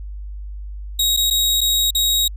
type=tone with dropouts; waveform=sawtooth; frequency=3795 Hz; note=A#7; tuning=30 cents sharp; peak=-12 dBFS; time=0.99-2.28 s; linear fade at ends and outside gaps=5 ms; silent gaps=1.166-1.172 / 1.302-1.308 / 1.608-1.613 / 1.907-1.949 s; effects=added 50 Hz sine -28 dBFS peak until 2.36 s